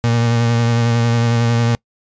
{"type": "tone with vibrato", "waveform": "35% pulse", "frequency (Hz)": 117.2, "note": "A#2", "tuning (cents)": 10, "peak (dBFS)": -11, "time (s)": [0.04, 1.75], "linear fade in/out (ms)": 0, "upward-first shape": "sine", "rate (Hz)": 11, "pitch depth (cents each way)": 23, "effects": ["noise-tail reverb RT60 0.1 s tail -26 dB re dry", "resampled to 16000 Hz"]}